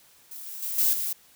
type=noise with level steps; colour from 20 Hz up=violet; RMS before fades=-40 / -38 / -31 / -22 / -29 dBFS; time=0.31-1.13 s; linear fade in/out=5 ms; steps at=0.46 / 0.62 / 0.78 / 0.93 s; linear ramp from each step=5 ms; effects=white hiss -57 dBFS RMS until 1.35 s